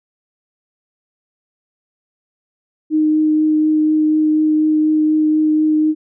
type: tone with vibrato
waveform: sine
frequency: 308.7 Hz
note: D#4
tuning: 14 cents flat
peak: -11 dBFS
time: 2.9-5.95 s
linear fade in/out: 50 ms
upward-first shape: triangle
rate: 4.1 Hz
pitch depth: 10 cents each way
effects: none